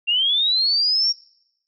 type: linear sweep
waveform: sine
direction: up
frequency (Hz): 2737 to 5600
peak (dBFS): -16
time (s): 0.07-1.13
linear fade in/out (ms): 20
effects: noise-tail reverb RT60 0.9 s tail -26 dB re dry